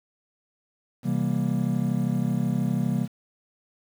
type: chord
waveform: triangle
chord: C dominant seventh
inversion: none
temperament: just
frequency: 130.81 / 163.52 / 196.22 / 235.5 Hz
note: C3 / E3 / G3 / Bb3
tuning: 0 / -14 / +2 / +18 cents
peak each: -26 dBFS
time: 1.03-3.08 s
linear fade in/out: 50 ms
effects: 8-bit